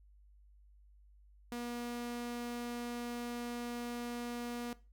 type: tone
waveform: sawtooth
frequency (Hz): 239.9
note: A#3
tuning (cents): +50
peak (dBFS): -35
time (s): 1.52-4.73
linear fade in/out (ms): 0
effects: noise-tail reverb RT60 0.3 s tail -18 dB re dry + added 50 Hz sine -59 dBFS peak until 4.92 s